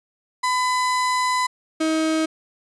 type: tone pair in turn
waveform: 35% pulse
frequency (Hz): 1005 / 317.3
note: B5 / D#4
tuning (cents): +30 / +34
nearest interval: octave + minor sixth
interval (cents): 1996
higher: first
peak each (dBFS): -17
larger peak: neither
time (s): 0.43-1.47 / 1.8-2.26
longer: first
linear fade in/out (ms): 10
effects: resampled to 22050 Hz